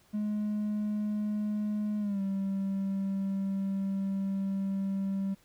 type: tone with pitch glide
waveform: triangle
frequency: 210 to 194.81 Hz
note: G#3 to G3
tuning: +19 to -11 cents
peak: -26 dBFS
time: 0.13-5.35 s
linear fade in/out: 20 ms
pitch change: -130 cents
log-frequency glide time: 1.99-2.21 s
effects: tanh soft clip ceiling -23 dBFS + pink hiss -64 dBFS RMS until 5.44 s